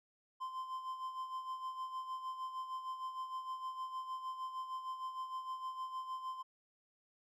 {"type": "tone with tremolo", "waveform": "triangle", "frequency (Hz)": 1038, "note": "C6", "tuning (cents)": -14, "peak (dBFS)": -36, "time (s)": [0.4, 6.43], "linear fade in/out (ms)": 20, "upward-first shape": "sine", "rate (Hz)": 6.5, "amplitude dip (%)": 60, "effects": []}